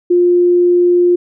sine tone, 352.9 Hz, F4, 18 cents sharp, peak -7 dBFS, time 0.1-1.16 s, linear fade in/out 10 ms, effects none

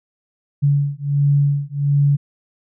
sine beating tone pair, 141.9 / 143.3 Hz, C#3 / D3, +41 / -42 cents, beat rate 1.4 Hz, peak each -17 dBFS, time 0.62-2.17 s, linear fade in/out 20 ms, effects none

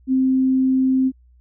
sine tone, 261.6 Hz, C4, in tune, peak -14 dBFS, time 0.07-1.12 s, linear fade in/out 50 ms, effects added 61 Hz sine -49 dBFS peak until 1.4 s

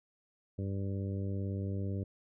harmonic tone, 98 Hz, G2, in tune, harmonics 1 / 2 / 3 / 4 / 5 / 6, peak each -34 / -40 / -44 / -46 / -48 / -52 dBFS, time 0.58-2.04 s, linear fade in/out 10 ms, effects none

